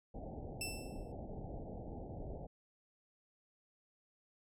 pink low-pass noise, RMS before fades -46 dBFS, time 0.14-2.47 s, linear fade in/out 10 ms, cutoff 820 Hz, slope 96 dB/octave
15% pulse tone with exponential decay, 2667 Hz, E7, 20 cents sharp, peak -30 dBFS, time 0.61-1.12 s, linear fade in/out 2 ms, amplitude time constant 110 ms
effects none

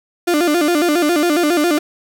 35% pulse tone with vibrato, 322.5 Hz, E4, 38 cents flat, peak -11 dBFS, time 0.27-1.79 s, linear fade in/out 10 ms, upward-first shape square, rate 7.3 Hz, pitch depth 140 cents each way, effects none

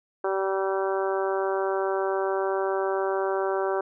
harmonic tone, 192.9 Hz, G3, 28 cents flat, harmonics 2 / 3 / 4 / 5 / 6 / 7 / 8, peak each -26 / -30 / -32 / -34 / -36 / -37 / -38 dBFS, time 0.24-3.81 s, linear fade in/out 5 ms, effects none

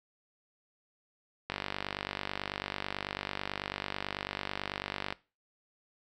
click train, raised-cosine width 0.3 ms, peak -17 dBFS, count 179, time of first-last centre 1.5-5.125 s, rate 49.1 Hz, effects noise-tail reverb RT60 0.3 s tail -19 dB re dry

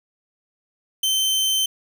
sawtooth tone, 3094 Hz, G7, 23 cents flat, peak -15 dBFS, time 1.03-1.66 s, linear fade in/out 5 ms, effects none

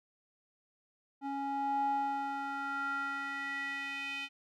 square tone with band-pass filter sweep, 277.2 Hz, C#4, in tune, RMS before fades -36 dBFS, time 1.21-4.29 s, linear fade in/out 50 ms, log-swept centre 610 to 2700 Hz, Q 4.6, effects none

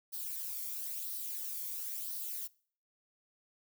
violet noise with flanger, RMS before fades -40 dBFS, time 0.12-2.48 s, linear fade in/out 20 ms, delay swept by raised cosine 0.2 to 0.91 ms, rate 0.99 Hz, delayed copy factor +0.5, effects noise-tail reverb RT60 0.5 s tail -23 dB re dry

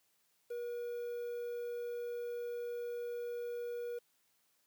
triangle tone with quantisation, 479.6 Hz, A#4, 49 cents sharp, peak -36 dBFS, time 0.5-3.99 s, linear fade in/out 10 ms, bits 10, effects white hiss -75 dBFS RMS until 4.66 s + high-pass 100 Hz 12 dB/octave

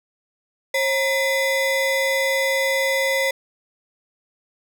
square ring-modulated tone, 741 Hz, F#5, 2 cents sharp, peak -16 dBFS, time 0.74-3.31 s, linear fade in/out 5 ms, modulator 1280 Hz, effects none

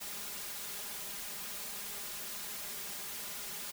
white noise with comb filter, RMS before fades -42 dBFS, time 0-3.72 s, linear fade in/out 20 ms, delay 4.9 ms, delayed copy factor +0.95, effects none

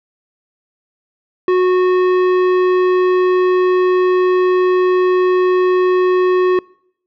triangle tone with tanh clipping, 366.4 Hz, F#4, 17 cents flat, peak -12 dBFS, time 1.48-6.59 s, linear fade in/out 2 ms, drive 17 dB, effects noise-tail reverb RT60 0.7 s tail -26 dB re dry

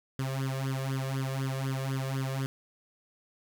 sawtooth tone with flanger, 133.8 Hz, C3, 39 cents sharp, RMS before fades -32 dBFS, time 0.19-2.46 s, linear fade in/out 0 ms, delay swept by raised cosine 0.6 to 1.8 ms, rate 4 Hz, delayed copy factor +0.95, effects none

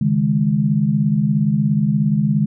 sine chord, C# suspended second, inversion none, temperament equal, 138.59 / 155.56 / 207.7 Hz, C#3 / D#3 / G#3, 0 / 0 / 0 cents, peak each -20 / -18 / -17 dBFS, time 0.01-2.46 s, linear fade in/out 5 ms, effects none

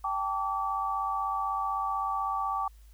sine chord, G suspended second, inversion none, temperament equal with one note detuned, 784 / 880 / 1152.5 Hz, G5 / A5 / D6, 0 / 0 / -33 cents, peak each -33 / -35 / -30 dBFS, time 0.04-2.68 s, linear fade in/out 5 ms, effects added 53 Hz sine -50 dBFS peak until 2.93 s + white hiss -66 dBFS RMS until 2.93 s

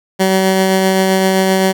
15% pulse tone with tremolo, 190 Hz, F#3, 46 cents sharp, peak -3 dBFS, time 0.19-1.73 s, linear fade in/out 20 ms, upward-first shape triangle, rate 7.7 Hz, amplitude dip 25%, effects none

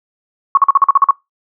sine tone bursts, 1108.7 Hz, C#6, in tune, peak -4 dBFS, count 9, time 0.55-1.109 s, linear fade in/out 2 ms, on 23 ms, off 44 ms, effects noise-tail reverb RT60 0.2 s tail -23 dB re dry

